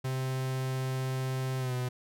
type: tone with pitch glide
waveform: 45% pulse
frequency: 130.81 to 125.7 Hz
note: C3 to B2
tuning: 0 to +31 cents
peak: -30 dBFS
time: 0.04-1.89 s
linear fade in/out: 10 ms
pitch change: -69 cents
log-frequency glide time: 1.58-1.74 s
effects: none